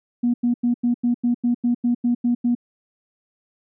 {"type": "tone bursts", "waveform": "sine", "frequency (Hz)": 240.8, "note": "B3", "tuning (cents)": -44, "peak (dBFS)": -15, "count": 12, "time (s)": [0.23, 2.551], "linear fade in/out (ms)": 10, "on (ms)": 110, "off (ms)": 91, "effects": ["tanh soft clip ceiling -11 dBFS"]}